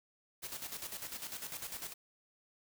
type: noise with tremolo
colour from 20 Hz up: white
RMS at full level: -42 dBFS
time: 0.42-1.94 s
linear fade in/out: 20 ms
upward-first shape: square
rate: 10 Hz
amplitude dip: 60%
effects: none